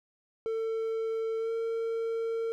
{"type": "tone with pitch glide", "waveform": "triangle", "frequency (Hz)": [448.2, 455.2], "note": ["A4", "A#4"], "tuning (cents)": [32, -41], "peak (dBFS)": -27, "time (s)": [0.46, 2.52], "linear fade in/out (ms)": 0, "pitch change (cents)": 27, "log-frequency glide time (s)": [1.39, 1.51], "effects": []}